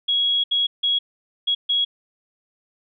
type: tone bursts at uneven times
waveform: sine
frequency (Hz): 3322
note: G#7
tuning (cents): 0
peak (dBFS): -17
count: 5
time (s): 0.08-0.44 / 0.51-0.67 / 0.83-0.99 / 1.47-1.55 / 1.69-1.85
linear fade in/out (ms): 10
effects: none